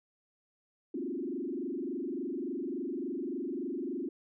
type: tone with frequency modulation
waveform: sine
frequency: 307.8 Hz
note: D#4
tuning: 19 cents flat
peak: -33 dBFS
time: 0.94-4.09 s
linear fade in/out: 5 ms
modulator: 23.5 Hz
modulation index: 2.8
effects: none